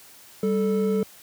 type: tone pair together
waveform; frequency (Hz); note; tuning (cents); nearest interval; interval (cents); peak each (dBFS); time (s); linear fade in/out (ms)
triangle; 196 / 438.4; G3 / A4; 0 / -6; octave + major second; 1394; -21; 0.43-1.03; 2
effects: white hiss -49 dBFS RMS until 1.22 s + high-pass 80 Hz 12 dB/octave